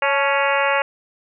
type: harmonic tone with a mistuned harmonic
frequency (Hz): 277.9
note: C#4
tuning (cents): +4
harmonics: 2 / 3 / 4 / 5 / 6 / 7 / 8 / 9 / 10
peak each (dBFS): -21 / -23 / -24 / -25 / -26 / -26 / -27 / -28 / -28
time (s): 0.02-0.82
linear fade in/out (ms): 2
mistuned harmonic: 3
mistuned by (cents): +57
effects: none